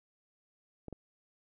clicks, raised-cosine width 2 ms, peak -29 dBFS, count 2, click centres 0.883 / 0.927 s, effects none

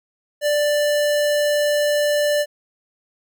square tone, 589 Hz, D5, 5 cents sharp, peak -17 dBFS, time 0.41-2.46 s, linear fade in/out 50 ms, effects none

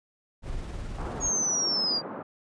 brown noise with tremolo, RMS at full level -33 dBFS, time 0.42-1.32 s, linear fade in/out 50 ms, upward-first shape triangle, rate 19 Hz, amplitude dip 35%
pink band-pass noise, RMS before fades -38 dBFS, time 0.98-2.23 s, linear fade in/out 5 ms, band 170 to 1300 Hz, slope 24 dB/octave
sine linear sweep, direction down, 6645 to 4700 Hz, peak -24 dBFS, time 1.2-2.02 s, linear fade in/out 50 ms
effects resampled to 22050 Hz

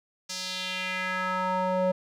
square tone with band-pass filter sweep, 185 Hz, F#3, in tune, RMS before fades -29 dBFS, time 0.29-1.92 s, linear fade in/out 10 ms, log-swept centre 5600 to 550 Hz, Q 2.3, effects none

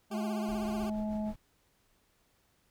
harmonic tone, 213.3 Hz, G#3, 46 cents sharp, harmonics 1 / 3 / 4, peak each -32 / -40 / -46 dBFS, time 0.1-1.34 s, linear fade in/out 50 ms
20% pulse tone with vibrato, 371.5 Hz, F#4, 7 cents sharp, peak -35 dBFS, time 0.11-0.9 s, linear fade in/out 5 ms, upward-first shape triangle, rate 16 Hz, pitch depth 150 cents each way
brown noise with tremolo, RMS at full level -45 dBFS, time 0.48-1.36 s, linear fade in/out 5 ms, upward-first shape sine, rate 6.4 Hz, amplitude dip 55%
effects pink hiss -71 dBFS RMS until 2.7 s

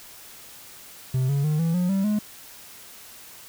triangle tone with pitch steps, 129.6 / 140.52 / 152.35 / 165.18 / 179.1 / 194.18 / 210.5 Hz, C3 / C#3 / D#3 / E3 / F3 / G3 / G#3, -16 / +24 / -36 / +4 / +44 / -16 / +24 cents, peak -18 dBFS, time 1.14-2.19 s, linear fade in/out 5 ms, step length 150 ms, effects white hiss -45 dBFS RMS until 3.48 s

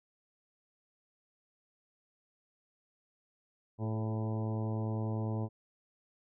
harmonic tone with a mistuned harmonic, 110 Hz, A2, in tune, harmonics 1 / 2 / 3 / 4 / 5 / 6 / 7 / 8 / 9, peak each -33 / -39 / -43 / -45 / -47 / -49 / -50 / -51 / -52 dBFS, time 3.78-5.49 s, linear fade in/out 50 ms, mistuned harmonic 4, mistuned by -29 cents, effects none

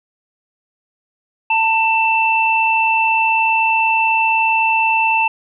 sine tone pair together, 895.1 / 2666 Hz, A5 / E7, +29 / +19 cents, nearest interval octave + perfect fifth, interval 1890 cents, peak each -15 dBFS, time 1.5-5.28 s, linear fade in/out 5 ms, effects none

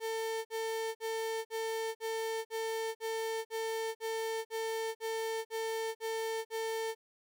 35% pulse tone bursts, 447.5 Hz, A4, 29 cents sharp, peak -32 dBFS, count 14, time 0-6.95 s, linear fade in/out 50 ms, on 450 ms, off 50 ms, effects none

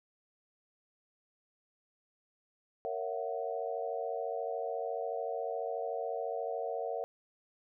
sine chord, F# dominant seventh, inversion first, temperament just, 462.5 / 555 / 666 / 740 Hz, A#4 / C#5 / E5 / F#5, -14 / +2 / +18 / 0 cents, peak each -38 / -40 / -39 / -40 dBFS, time 2.85-7.04 s, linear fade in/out 0 ms, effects none

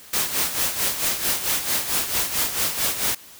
white noise with tremolo, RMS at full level -21 dBFS, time 0.13-3.15 s, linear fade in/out 5 ms, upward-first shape sine, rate 4.5 Hz, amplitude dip 65%, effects white hiss -45 dBFS RMS until 3.39 s

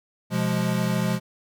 square chord, F diminished, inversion second, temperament equal with one note detuned, 126.14 / 174.61 / 207.7 Hz, Cb3 / F3 / Ab3, +37 / 0 / 0 cents, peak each -28 / -26 / -27 dBFS, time 0.3-1.2 s, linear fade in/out 50 ms, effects none

